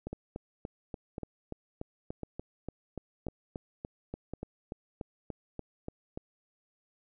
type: two click trains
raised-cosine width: 2 ms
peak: -24 / -24 dBFS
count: 22 / 5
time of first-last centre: 0.07-6.175 / 0.13-4.336 s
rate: 3.44 / 0.951 Hz
effects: none